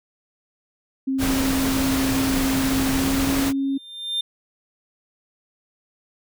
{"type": "tone with pitch glide", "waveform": "sine", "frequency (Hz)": [266.8, 273.4], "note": ["C4", "C#4"], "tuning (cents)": [34, -24], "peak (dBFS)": -20, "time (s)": [1.07, 3.78], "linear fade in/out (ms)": 10, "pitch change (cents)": 42, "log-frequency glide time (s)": [2.91, 3.44]}
{"type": "noise", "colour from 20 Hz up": "pink", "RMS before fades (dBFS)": -25, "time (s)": [1.18, 3.53], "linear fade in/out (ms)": 50}
{"type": "tone with exponential growth", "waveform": "triangle", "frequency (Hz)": 3600, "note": "A7", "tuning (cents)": 39, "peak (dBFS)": -18, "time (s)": [3.52, 4.21], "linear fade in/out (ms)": 5, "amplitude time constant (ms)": 150}
{"effects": []}